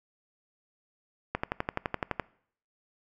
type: click train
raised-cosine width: 0.5 ms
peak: -13 dBFS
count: 11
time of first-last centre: 1.35-2.197 s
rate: 11.8 Hz
effects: noise-tail reverb RT60 0.6 s tail -22 dB re dry